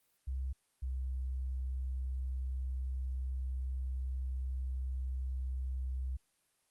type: tone pair in turn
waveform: sine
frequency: 65.41 / 64.47 Hz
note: C2 / C2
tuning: 0 / -25 cents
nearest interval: unison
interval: 25 cents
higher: first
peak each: -34 / -34 dBFS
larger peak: neither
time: 0.27-0.53 / 0.82-6.17 s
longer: second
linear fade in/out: 10 ms
effects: white hiss -75 dBFS RMS until 6.7 s + Opus 32 kbps